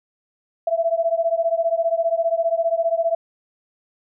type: beating tone pair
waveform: sine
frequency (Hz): 659.3 / 674.3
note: E5 / E5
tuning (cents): 0 / +39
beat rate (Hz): 15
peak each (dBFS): -20 / -21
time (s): 0.67-3.15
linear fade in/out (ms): 5
effects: none